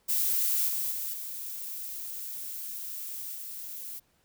violet noise with level steps, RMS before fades -27 / -31 / -34 / -38 / -40 dBFS, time 0.08-4 s, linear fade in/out 20 ms, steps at 0.68 / 0.91 / 1.13 / 3.34 s, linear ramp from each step 10 ms, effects pink hiss -69 dBFS RMS until 4.24 s

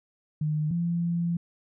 sine tone pair in turn, 152.6 / 170.79 Hz, D#3 / F3, -33 / -38 cents, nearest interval major second, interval 195 cents, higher second, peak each -24 dBFS, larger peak neither, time 0.41-0.71 / 0.71-1.37 s, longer second, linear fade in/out 5 ms, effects none

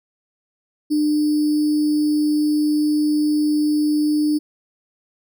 sine tone with sample-and-hold, 300.4 Hz, D4, 39 cents sharp, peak -15 dBFS, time 0.9-4.39 s, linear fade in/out 20 ms, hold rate 4900 Hz, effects none

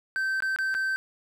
triangle tone with dropouts, 1551 Hz, G6, 19 cents flat, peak -23 dBFS, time 0.16-0.96 s, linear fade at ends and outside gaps 0 ms, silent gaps 0.404-0.423 / 0.561-0.587 / 0.742-0.749 s, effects none

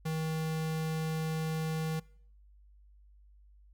square tone, 158.9 Hz, D#3, 37 cents sharp, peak -32 dBFS, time 0.05-2 s, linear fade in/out 10 ms, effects noise-tail reverb RT60 0.6 s tail -23 dB re dry + added 50 Hz sine -56 dBFS peak until 3.73 s

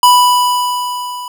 square tone with level ramp, 987.8 Hz, B5, in tune, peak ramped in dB -4 to -24 dBFS, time 0.03-1.28 s, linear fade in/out 2 ms, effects none

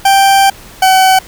40% pulse tone pair in turn, 784 / 757.1 Hz, G5 / F#5, 0 / +40 cents, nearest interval minor second, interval 60 cents, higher first, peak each -4 dBFS, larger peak neither, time 0.05-0.5 / 0.82-1.19 s, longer first, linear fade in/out 5 ms, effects pink hiss -35 dBFS RMS until 1.27 s

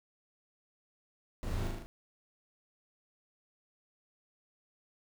brown noise with echo, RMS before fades -38 dBFS, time 1.43-1.67 s, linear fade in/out 0 ms, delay 38 ms, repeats 5, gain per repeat -2 dB, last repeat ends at 1.86 s, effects none

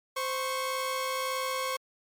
sawtooth tone pair together, 519 / 1099.7 Hz, C5 / C#6, -14 / -14 cents, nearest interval octave + minor second, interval 1300 cents, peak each -29 / -28 dBFS, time 0.16-1.77 s, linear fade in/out 10 ms, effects MP3 64 kbps

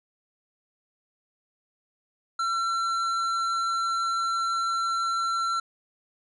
triangle tone with tanh clipping, 1353 Hz, E6, 45 cents sharp, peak -26 dBFS, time 2.39-5.6 s, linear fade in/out 5 ms, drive 15 dB, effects resampled to 22050 Hz

